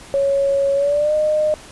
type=tone with pitch glide; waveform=sine; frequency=554.4 to 611.6 Hz; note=C#5 to D#5; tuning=0 to -30 cents; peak=-14 dBFS; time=0.14-1.54 s; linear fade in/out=0 ms; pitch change=+170 cents; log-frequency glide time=0.75-1.14 s; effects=pink hiss -40 dBFS RMS until 1.71 s + resampled to 24000 Hz